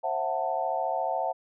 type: chord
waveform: sine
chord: F# half-diminished seventh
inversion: second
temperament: just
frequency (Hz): 532.8 / 666 / 740 / 888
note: C5 / E5 / F#5 / A5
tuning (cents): +31 / +18 / 0 / +16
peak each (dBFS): -34 / -31 / -30 / -32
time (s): 0.03-1.33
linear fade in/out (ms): 20
effects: none